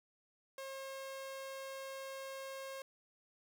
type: tone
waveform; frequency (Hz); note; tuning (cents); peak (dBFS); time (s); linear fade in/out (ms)
sawtooth; 538; C5; +48; -40; 0.58-2.82; 2
effects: none